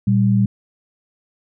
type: tone pair together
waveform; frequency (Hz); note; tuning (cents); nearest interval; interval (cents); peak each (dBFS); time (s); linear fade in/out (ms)
sine; 116.88 / 196.3; A#2 / G3; +5 / +3; major sixth; 898; -15; 0.07-0.46; 5
effects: none